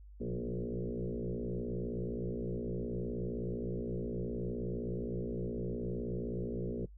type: tone with frequency modulation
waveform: sine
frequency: 116.54 Hz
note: A#2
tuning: in tune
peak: -34 dBFS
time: 0.2-6.86 s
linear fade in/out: 10 ms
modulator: 59.3 Hz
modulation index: 6.2
effects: noise-tail reverb RT60 0.1 s tail -22 dB re dry + added 50 Hz sine -50 dBFS peak until 6.97 s